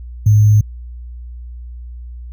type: tone with sample-and-hold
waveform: sine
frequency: 105.7 Hz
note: G#2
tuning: 31 cents sharp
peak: -6 dBFS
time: 0.26-0.61 s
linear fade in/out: 5 ms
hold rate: 6300 Hz
effects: added 60 Hz sine -28 dBFS peak until 2.32 s